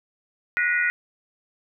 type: tone cluster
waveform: sine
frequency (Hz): 1461 / 1893 / 1975 / 2066 / 2439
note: F#6 / A#6 / B6 / C7 / D#7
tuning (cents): -22 / +26 / 0 / -22 / -35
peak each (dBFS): -23 / -24 / -29 / -31 / -30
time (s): 0.57-0.9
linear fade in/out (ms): 0
effects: none